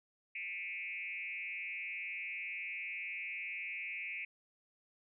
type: tone with frequency modulation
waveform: sine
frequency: 2349 Hz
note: D7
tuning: in tune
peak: -39 dBFS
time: 0.35-4.25 s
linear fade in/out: 5 ms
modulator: 178 Hz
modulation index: 1.4
effects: none